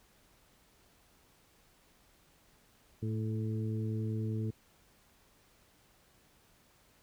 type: harmonic tone with a mistuned harmonic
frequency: 110 Hz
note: A2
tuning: in tune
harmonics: 1 / 2 / 3 / 4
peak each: -33 / -39 / -43 / -45 dBFS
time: 3.02-4.51 s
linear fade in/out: 10 ms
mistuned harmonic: 4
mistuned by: -18 cents
effects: pink hiss -66 dBFS RMS until 7.02 s